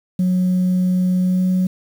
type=tone with pitch glide; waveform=sine; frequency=182.7 to 184.5 Hz; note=F#3 to F#3; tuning=-22 to -5 cents; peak=-12 dBFS; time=0.19-1.67 s; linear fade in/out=5 ms; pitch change=+17 cents; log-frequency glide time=1.21-1.45 s; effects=tanh soft clip ceiling -12 dBFS + 7-bit